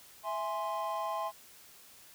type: chord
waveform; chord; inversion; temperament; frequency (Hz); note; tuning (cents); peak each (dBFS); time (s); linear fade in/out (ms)
triangle; E augmented; none; equal; 659.3 / 830.6 / 1046.5; E5 / G#5 / B#5; 0 / 0 / 0; -36 / -36 / -34; 0.23-1.32; 50
effects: white hiss -56 dBFS RMS until 2.14 s